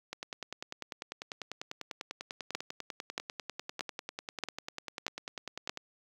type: two click trains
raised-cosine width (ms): 0.2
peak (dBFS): -21 / -15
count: 58 / 6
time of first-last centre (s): 0.13-5.774 / 2.55-5.695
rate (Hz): 10.1 / 1.59
effects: high-pass 200 Hz 12 dB/octave + 9-bit